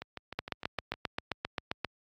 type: two click trains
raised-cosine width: 0.3 ms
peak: -23 / -15 dBFS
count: 7 / 12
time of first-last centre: 0.02-0.939 / 0.39-1.847 s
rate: 6.53 / 7.55 Hz
effects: high-pass 60 Hz 12 dB/octave + AAC 32 kbps